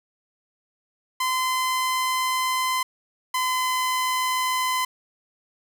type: tone pair in turn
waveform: sawtooth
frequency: 1028 / 1020.9 Hz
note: C6 / C6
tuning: -31 / -43 cents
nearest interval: unison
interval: 12 cents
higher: first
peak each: -18 dBFS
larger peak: neither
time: 1.2-2.83 / 3.34-4.85 s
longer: first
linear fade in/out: 5 ms
effects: none